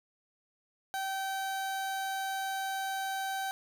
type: tone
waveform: 30% pulse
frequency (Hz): 773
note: G5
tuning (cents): -24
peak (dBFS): -30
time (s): 0.94-3.51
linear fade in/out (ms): 0
effects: none